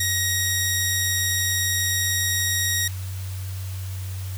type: tone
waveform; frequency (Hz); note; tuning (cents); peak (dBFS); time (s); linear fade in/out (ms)
10% pulse; 1887; A#6; +21; -12; 0-2.88; 5
effects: added 94 Hz sine -28 dBFS peak until 4.37 s + white hiss -42 dBFS RMS until 4.37 s